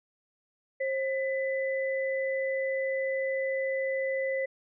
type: tone pair together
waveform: sine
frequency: 533.7 / 2000 Hz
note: C5 / B6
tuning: +34 / +21 cents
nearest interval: octave + major seventh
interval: 2287 cents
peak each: -28 / -34 dBFS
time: 0.8-4.46 s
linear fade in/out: 10 ms
effects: none